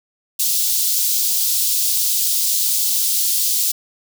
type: high-pass noise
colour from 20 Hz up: white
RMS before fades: -18 dBFS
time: 0.39-3.72 s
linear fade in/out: 10 ms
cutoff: 3800 Hz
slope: 24 dB/octave
effects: none